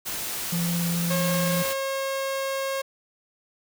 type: noise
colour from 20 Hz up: white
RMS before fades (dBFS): -31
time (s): 0.05-1.74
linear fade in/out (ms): 20
type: tone with vibrato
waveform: triangle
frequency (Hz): 171.1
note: F3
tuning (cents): -35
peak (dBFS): -22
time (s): 0.52-1.63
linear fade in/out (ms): 10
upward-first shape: sine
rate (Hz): 18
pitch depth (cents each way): 11
type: tone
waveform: sawtooth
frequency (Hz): 541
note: C#5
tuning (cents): -42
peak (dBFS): -22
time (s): 1.1-2.82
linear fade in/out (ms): 10
effects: none